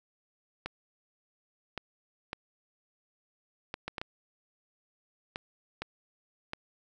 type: clicks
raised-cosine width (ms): 0.3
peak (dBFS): -19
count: 10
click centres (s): 0.66 / 1.777 / 2.331 / 3.741 / 3.88 / 3.982 / 4.015 / 5.359 / 5.82 / 6.534
effects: none